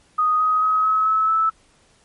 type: tone with pitch steps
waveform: sine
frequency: 1244.5 / 1257.5 / 1270.6 / 1283.9 / 1297.3 / 1310.9 Hz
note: D#6 / D#6 / D#6 / E6 / E6 / E6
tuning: 0 / +18 / +36 / -46 / -28 / -10 cents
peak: -15 dBFS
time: 0.18-1.5 s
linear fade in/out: 10 ms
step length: 220 ms
effects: pink hiss -57 dBFS RMS until 2.04 s + MP3 48 kbps